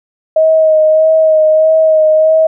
sine tone with vibrato, 630 Hz, D#5, 21 cents sharp, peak -5 dBFS, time 0.36-2.47 s, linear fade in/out 5 ms, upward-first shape sine, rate 1.6 Hz, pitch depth 22 cents each way, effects none

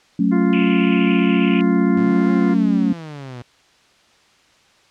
sine chord, F# minor, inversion none, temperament equal, 185 / 220 / 277.2 Hz, F#3 / A3 / C#4, 0 / 0 / 0 cents, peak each -18 dBFS, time 0.19-2.93 s, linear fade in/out 5 ms
harmonic tone, 349.2 Hz, F4, in tune, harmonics 1 / 2 / 3 / 4 / 5 / 6, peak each -21 / -32 / -32 / -34 / -38 / -37 dBFS, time 0.31-2.55 s, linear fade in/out 20 ms
white band-pass noise, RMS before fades -28 dBFS, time 0.53-1.61 s, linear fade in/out 0 ms, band 2200 to 2900 Hz, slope 96 dB/octave
sawtooth exponential two-way sweep, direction up then down, 100 to 277.2 to 118.5 Hz, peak -27 dBFS, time 1.97-3.42 s, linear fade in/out 0 ms, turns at 2.31 s
effects white hiss -54 dBFS RMS until 4.9 s + low-pass 5000 Hz 12 dB/octave

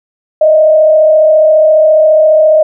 sine tone with frequency modulation, 623 Hz, D#5, 2 cents sharp, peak -3 dBFS, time 0.41-2.63 s, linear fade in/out 5 ms, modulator 34.6 Hz, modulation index 0.5, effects none

